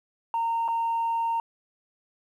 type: tone with dropouts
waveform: sine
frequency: 920 Hz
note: A#5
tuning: 23 cents flat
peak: -22 dBFS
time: 0.34-1.4 s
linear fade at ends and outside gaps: 1 ms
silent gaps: 0.68-0.685 s
effects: tanh soft clip ceiling -21 dBFS + 10-bit